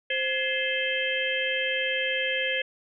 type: harmonic tone with a mistuned harmonic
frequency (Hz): 523.3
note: C5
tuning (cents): 0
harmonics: 1 / 3 / 4 / 5 / 6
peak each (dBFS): -31 / -31 / -31 / -31 / -31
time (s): 0.1-2.62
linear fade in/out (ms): 5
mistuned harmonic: 3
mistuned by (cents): +130
effects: none